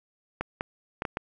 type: clicks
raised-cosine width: 0.5 ms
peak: -14 dBFS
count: 5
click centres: 0.41 / 0.609 / 1.021 / 1.052 / 1.171 s
effects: none